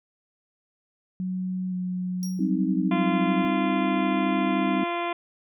sine tone with vibrato, 183.5 Hz, F#3, 14 cents flat, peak -26 dBFS, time 1.2-3.45 s, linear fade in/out 0 ms, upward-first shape square, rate 0.96 Hz, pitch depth 12 cents each way
sawtooth tone with exponential decay, 5630 Hz, F8, 13 cents sharp, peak -30 dBFS, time 2.23-2.5 s, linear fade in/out 0 ms, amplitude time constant 58 ms
sine chord, C minor, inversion second, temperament equal, 196 / 261.6 / 311.1 Hz, G3 / C4 / Eb4, 0 / 0 / 0 cents, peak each -27 dBFS, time 2.39-4.84 s, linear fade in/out 5 ms
harmonic tone, 344.8 Hz, F4, 22 cents flat, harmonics 1 / 2 / 3 / 4 / 5 / 6 / 7 / 8 / 9 / 10, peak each -31 / -30 / -31 / -39 / -43 / -38 / -37 / -45 / -46 / -44 dBFS, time 2.91-5.13 s, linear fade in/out 5 ms
effects none

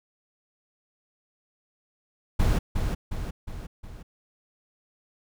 brown noise with echo, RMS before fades -21 dBFS, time 2.39-2.59 s, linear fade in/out 10 ms, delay 360 ms, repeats 4, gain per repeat -5 dB, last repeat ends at 4.03 s, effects none

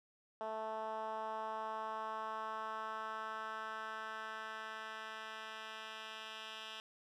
10% pulse tone with band-pass filter sweep, 219.3 Hz, A3, 6 cents flat, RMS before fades -44 dBFS, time 0.41-6.8 s, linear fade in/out 0 ms, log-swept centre 740 to 2800 Hz, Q 2.1, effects none

